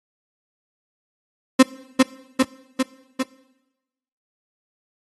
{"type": "tone with echo", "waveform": "35% pulse", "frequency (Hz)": 261.6, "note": "C4", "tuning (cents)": 0, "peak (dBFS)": -5, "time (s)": [1.59, 1.63], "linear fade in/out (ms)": 10, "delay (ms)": 400, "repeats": 4, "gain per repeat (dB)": -3, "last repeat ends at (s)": 3.23, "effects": ["noise-tail reverb RT60 1.0 s tail -20 dB re dry", "AAC 32 kbps"]}